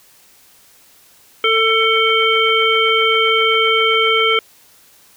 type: harmonic tone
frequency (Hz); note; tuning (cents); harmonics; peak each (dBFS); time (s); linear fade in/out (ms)
446.2; A4; +24; 1 / 3 / 5 / 7; -17 / -17 / -17 / -17; 1.44-4.39; 2
effects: white hiss -49 dBFS RMS until 5.16 s